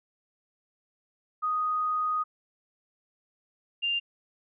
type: tone pair in turn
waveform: sine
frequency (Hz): 1244.5 / 2794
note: D#6 / F7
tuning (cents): 0 / 0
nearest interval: octave + major second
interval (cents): 1400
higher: second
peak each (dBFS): -25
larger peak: neither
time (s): 1.42-2.24 / 3.82-4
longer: first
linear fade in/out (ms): 20
effects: none